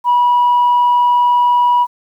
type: tone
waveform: sine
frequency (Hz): 973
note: B5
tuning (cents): -26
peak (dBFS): -7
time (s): 0.04-1.87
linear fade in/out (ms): 50
effects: tanh soft clip ceiling -6 dBFS + 8-bit